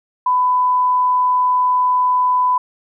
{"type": "tone", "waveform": "sine", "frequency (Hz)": 1000, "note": "B5", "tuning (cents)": 21, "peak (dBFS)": -12, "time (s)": [0.26, 2.58], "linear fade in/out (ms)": 5, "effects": []}